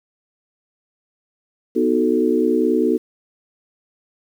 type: chord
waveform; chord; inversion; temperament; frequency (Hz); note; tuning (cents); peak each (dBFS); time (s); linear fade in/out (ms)
sine; B dominant seventh; none; equal; 246.9 / 311.1 / 370 / 440; B3 / D#4 / F#4 / A4; 0 / 0 / 0 / 0; -20; 1.75-2.98; 20
effects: 8-bit